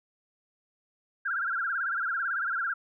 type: tone with vibrato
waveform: sine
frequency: 1480 Hz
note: F#6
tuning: in tune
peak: -27 dBFS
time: 1.25-2.74 s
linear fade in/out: 10 ms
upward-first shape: sine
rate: 18 Hz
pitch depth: 170 cents each way
effects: none